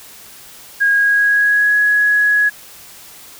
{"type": "tone with pitch glide", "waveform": "sine", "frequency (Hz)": [1635, 1676.1], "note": ["G#6", "G#6"], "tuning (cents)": [-28, 15], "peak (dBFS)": -10, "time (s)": [0.8, 2.5], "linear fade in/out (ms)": 20, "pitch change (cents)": 43, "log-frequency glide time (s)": [0.9, 1.76], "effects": ["white hiss -39 dBFS RMS until 3.39 s"]}